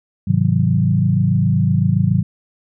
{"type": "chord", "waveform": "sine", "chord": "Ab dominant seventh", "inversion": "none", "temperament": "equal with one note detuned", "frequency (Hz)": [103.83, 130.81, 158.47, 185], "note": ["Ab2", "C3", "Eb3", "Gb3"], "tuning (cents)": [0, 0, 32, 0], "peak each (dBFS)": -18, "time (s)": [0.27, 2.23], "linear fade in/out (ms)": 10, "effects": []}